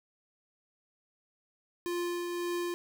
square tone with tremolo, 349.2 Hz, F4, in tune, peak -31 dBFS, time 1.86-2.74 s, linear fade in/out 0 ms, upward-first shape triangle, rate 1.8 Hz, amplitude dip 35%, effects 12-bit

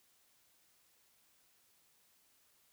silence, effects white hiss -71 dBFS RMS until 2.72 s

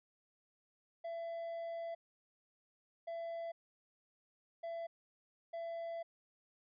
triangle tone bursts at uneven times, 670 Hz, E5, 28 cents sharp, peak -38 dBFS, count 4, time 1.04-1.95 / 3.07-3.52 / 4.63-4.87 / 5.53-6.03 s, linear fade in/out 10 ms, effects resampled to 11025 Hz

